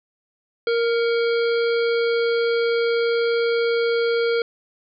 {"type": "harmonic tone with a mistuned harmonic", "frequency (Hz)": 466.2, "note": "A#4", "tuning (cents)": 0, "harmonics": [1, 3, 5, 7, 9, 10], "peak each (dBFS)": [-18, -28, -32, -35, -37, -38], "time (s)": [0.67, 4.42], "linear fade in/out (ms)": 2, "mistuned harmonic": 5, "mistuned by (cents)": -61, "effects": []}